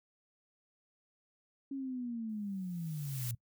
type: linear sweep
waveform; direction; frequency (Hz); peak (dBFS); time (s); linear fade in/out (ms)
sine; down; 277.2 to 114.3; -36; 1.71-3.35; 5
type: noise with exponential growth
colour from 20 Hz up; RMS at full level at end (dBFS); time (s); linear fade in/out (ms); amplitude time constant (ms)
blue; -40; 2.29-3.31; 2; 220
effects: noise-tail reverb RT60 0.1 s tail -22 dB re dry